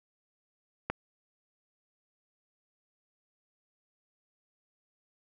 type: click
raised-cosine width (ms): 0.5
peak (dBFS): -15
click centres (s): 0.9
effects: none